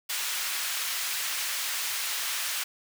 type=high-pass noise; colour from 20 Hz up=pink; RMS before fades=-31 dBFS; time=0.09-2.64 s; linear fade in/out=10 ms; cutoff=1800 Hz; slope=12 dB/octave; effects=none